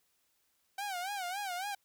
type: tone with vibrato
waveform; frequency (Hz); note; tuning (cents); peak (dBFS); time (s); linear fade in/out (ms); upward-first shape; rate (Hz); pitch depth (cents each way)
sawtooth; 762; G5; -49; -32; 0.78-1.75; 5; sine; 3.6; 140
effects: white hiss -75 dBFS RMS until 1.84 s